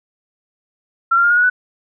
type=tone with pitch steps; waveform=sine; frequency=1361 / 1385.6 / 1410.6 / 1436.1 / 1462.1 / 1488.5 Hz; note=F6 / F6 / F6 / F6 / F#6 / F#6; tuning=-45 / -14 / +17 / +48 / -21 / +10 cents; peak=-10 dBFS; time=1.11-1.5 s; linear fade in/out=10 ms; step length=65 ms; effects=none

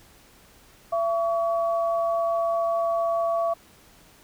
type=tone pair together; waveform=sine; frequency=673 / 1131.8 Hz; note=E5 / C#6; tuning=+36 / +36 cents; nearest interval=major sixth; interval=900 cents; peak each=-22 / -29 dBFS; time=0.92-3.54 s; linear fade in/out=10 ms; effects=pink hiss -54 dBFS RMS until 4.23 s

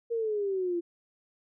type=exponential sweep; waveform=sine; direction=down; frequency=471.2 to 338.7 Hz; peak=-27 dBFS; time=0.1-0.81 s; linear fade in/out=20 ms; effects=none

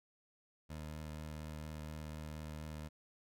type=tone with vibrato; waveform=20% pulse; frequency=77 Hz; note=D#2; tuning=17 cents flat; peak=-39 dBFS; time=0.69-2.89 s; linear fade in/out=20 ms; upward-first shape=triangle; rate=4.2 Hz; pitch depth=15 cents each way; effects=none

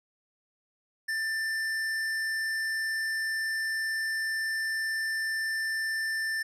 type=tone with hard clipping; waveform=sine; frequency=1779 Hz; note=A6; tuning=19 cents sharp; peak=-30 dBFS; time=1.08-6.43 s; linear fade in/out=10 ms; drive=11 dB; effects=none

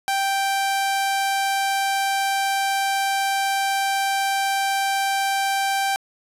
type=tone; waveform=sawtooth; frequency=784 Hz; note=G5; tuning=in tune; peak=-16 dBFS; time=0.08-5.96 s; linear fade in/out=0 ms; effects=resampled to 32000 Hz + 8-bit

